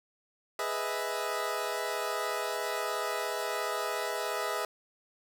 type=chord; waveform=20% pulse; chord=E major seventh; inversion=first; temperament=equal; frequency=415.3 / 493.9 / 622.3 / 659.3 Hz; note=G#4 / B4 / D#5 / E5; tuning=0 / 0 / 0 / 0 cents; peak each=-32 dBFS; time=0.59-4.65 s; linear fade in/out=2 ms; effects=none